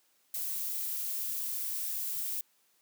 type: noise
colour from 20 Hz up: violet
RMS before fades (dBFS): -35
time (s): 0.34-2.41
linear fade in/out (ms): 2
effects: white hiss -70 dBFS RMS until 2.81 s + high-pass 200 Hz 12 dB/octave